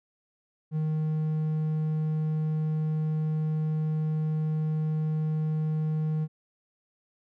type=tone; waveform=triangle; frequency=155.56 Hz; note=D#3; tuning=in tune; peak=-23 dBFS; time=0.71-6.28 s; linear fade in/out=50 ms; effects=none